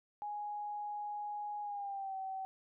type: tone with pitch glide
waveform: sine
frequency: 830.6 to 766.1 Hz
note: G#5 to G5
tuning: 0 to -40 cents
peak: -38 dBFS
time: 0.22-2.45 s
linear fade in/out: 0 ms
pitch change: -140 cents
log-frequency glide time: 1.62-2.16 s
effects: none